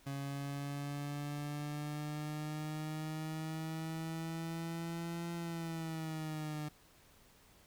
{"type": "exponential two-way sweep", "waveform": "30% pulse", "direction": "up then down", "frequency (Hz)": [138.59, 170.2, 149.9], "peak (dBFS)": -36, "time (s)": [0.06, 6.69], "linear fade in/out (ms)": 10, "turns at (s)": 5.34, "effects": ["pink hiss -64 dBFS RMS until 7.66 s"]}